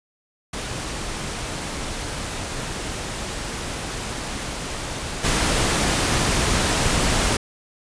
pink noise with level steps, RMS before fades -29 / -20 dBFS, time 0.53-7.37 s, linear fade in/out 5 ms, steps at 5.23 s, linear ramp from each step 20 ms, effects resampled to 22050 Hz

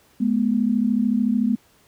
sine tone pair together, 211.2 / 244.8 Hz, G#3 / B3, +29 / -15 cents, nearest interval minor third, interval 256 cents, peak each -20 dBFS, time 0.2-1.56 s, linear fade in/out 10 ms, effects pink hiss -57 dBFS RMS until 1.87 s + high-pass 60 Hz 12 dB/octave

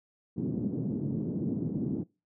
white band-pass noise, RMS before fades -32 dBFS, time 0.36-2.04 s, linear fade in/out 20 ms, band 130 to 280 Hz, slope 24 dB/octave, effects noise-tail reverb RT60 0.3 s tail -25 dB re dry

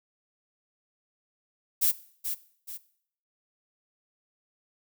violet noise with echo, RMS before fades -23 dBFS, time 1.81-1.92 s, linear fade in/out 20 ms, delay 430 ms, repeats 2, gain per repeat -8 dB, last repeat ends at 2.78 s, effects noise-tail reverb RT60 0.6 s tail -18 dB re dry

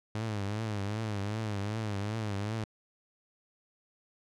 sawtooth tone with vibrato, 105.2 Hz, G#2, 23 cents sharp, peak -28 dBFS, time 0.15-2.64 s, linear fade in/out 0 ms, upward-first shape triangle, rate 2.6 Hz, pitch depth 130 cents each way, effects low-pass 7000 Hz 12 dB/octave

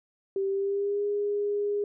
sine tone with pitch glide, 390 to 410.1 Hz, G4 to G#4, -9 to -22 cents, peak -25 dBFS, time 0.36-1.84 s, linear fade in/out 2 ms, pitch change +87 cents, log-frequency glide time 0.48-1.05 s, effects none

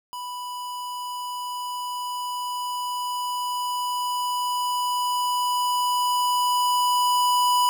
square tone with level ramp, 987.8 Hz, B5, in tune, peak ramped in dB -32 to -18 dBFS, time 0.13-7.69 s, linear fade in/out 0 ms, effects none

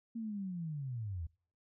sine linear sweep, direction down, 233.1 to 76.2 Hz, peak -37 dBFS, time 0.15-1.27 s, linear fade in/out 10 ms, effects noise-tail reverb RT60 0.5 s tail -26 dB re dry

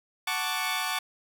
15% pulse chord, D major seventh, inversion first, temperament equal, 740 / 880 / 1108.7 / 1174.7 Hz, F#5 / A5 / C#6 / D6, 0 / 0 / 0 / 0 cents, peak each -27 dBFS, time 0.27-0.99 s, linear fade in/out 5 ms, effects none

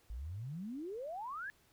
sine exponential sweep, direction up, 51.91 to 1750 Hz, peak -40 dBFS, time 0.1-1.5 s, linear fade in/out 0 ms, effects pink hiss -69 dBFS RMS until 1.72 s

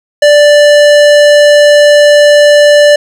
sine tone with hard clipping, 587.3 Hz, D5, in tune, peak -3 dBFS, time 0.22-2.96 s, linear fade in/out 5 ms, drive 18 dB, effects none

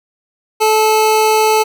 square tone pair together, 434.5 / 869 Hz, A4 / A5, -22 / -22 cents, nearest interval octave, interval 1200 cents, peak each -13 dBFS, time 0.6-1.64 s, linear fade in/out 20 ms, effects none

